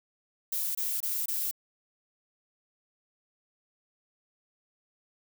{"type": "noise bursts", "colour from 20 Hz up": "violet", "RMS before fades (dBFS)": -31, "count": 4, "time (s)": [0.52, 1.512], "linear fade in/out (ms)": 5, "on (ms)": 230, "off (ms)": 24, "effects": []}